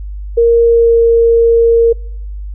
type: tone with pitch glide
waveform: sine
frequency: 466.2 to 462.7 Hz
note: A#4 to A#4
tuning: 0 to -13 cents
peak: -5 dBFS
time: 0.37-1.93 s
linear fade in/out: 10 ms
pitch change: -13 cents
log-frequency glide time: 0.64-0.96 s
effects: noise-tail reverb RT60 0.8 s tail -25 dB re dry + added 50 Hz sine -21 dBFS peak until 2.54 s